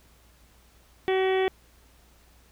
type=harmonic tone; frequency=378.5 Hz; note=F#4; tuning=39 cents sharp; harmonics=1 / 2 / 3 / 4 / 5 / 6 / 7 / 8 / 9; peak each=-22 / -30 / -40 / -41 / -34 / -37 / -43 / -43 / -40 dBFS; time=1.08-1.48 s; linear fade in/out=0 ms; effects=added 59 Hz sine -58 dBFS peak until 2.51 s + pink hiss -60 dBFS RMS until 2.51 s